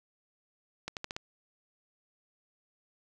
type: accelerating click train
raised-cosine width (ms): 0.2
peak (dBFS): -19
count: 5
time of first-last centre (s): 0.88-1.165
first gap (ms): 88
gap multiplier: 0.86
effects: none